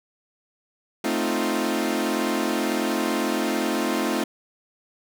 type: chord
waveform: sawtooth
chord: F dominant seventh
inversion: first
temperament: equal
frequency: 220 / 261.6 / 311.1 / 349.2 Hz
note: A3 / C4 / Eb4 / F4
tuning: 0 / 0 / 0 / 0 cents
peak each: -24 dBFS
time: 1.04-4.24 s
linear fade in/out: 5 ms
effects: none